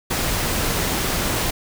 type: noise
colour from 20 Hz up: pink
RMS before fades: -22 dBFS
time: 0.1-1.51 s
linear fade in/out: 10 ms
effects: none